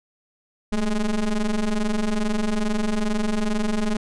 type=ring-modulated tone; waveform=square; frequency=103.83 Hz; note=G#2; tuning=in tune; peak=-18 dBFS; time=0.72-3.97 s; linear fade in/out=5 ms; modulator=115 Hz; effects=resampled to 22050 Hz